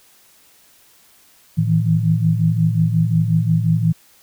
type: tone cluster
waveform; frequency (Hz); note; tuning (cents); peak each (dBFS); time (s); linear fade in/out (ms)
sine; 112.2 / 159.5 / 165.1; A2 / D#3 / E3; +34 / +43 / +3; -18; 1.57-3.93; 20
effects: white hiss -52 dBFS RMS until 4.22 s

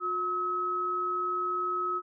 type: tone pair together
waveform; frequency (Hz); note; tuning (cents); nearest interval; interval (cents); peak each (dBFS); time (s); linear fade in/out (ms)
sine; 360 / 1282.9; F#4 / E6; -47 / -47; octave + minor seventh; 2200; -36 / -28; 0-2.02; 50
effects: none

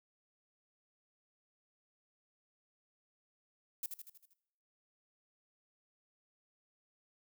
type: noise with echo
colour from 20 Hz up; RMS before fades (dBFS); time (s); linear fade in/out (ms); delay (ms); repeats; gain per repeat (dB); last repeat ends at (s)
violet; -38; 3.83-3.86; 2; 79; 6; -5; 4.334
effects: noise-tail reverb RT60 0.8 s tail -20 dB re dry

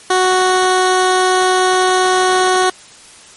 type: tone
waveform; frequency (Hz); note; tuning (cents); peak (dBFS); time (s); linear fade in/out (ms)
15% pulse; 370; F#4; 0; -4; 0.1-2.7; 5
effects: white hiss -40 dBFS RMS until 3.36 s + MP3 48 kbps

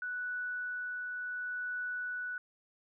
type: tone with tremolo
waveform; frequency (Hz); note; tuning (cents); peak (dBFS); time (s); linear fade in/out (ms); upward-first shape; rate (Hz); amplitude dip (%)
sine; 1480; F#6; 0; -34; 0.02-2.38; 2; triangle; 0.7; 25
effects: none

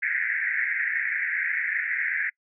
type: band-pass noise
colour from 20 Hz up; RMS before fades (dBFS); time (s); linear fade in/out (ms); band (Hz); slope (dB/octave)
pink; -27; 0.02-2.3; 10; 1600 to 2200; 96
effects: noise-tail reverb RT60 0.1 s tail -26 dB re dry

